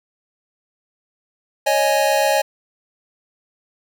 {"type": "chord", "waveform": "square", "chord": "C# suspended second", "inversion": "none", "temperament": "equal", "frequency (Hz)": [554.4, 622.3, 830.6], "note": ["C#5", "D#5", "G#5"], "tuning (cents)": [0, 0, 0], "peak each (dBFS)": -20, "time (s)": [1.66, 2.42], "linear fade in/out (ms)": 10, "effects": []}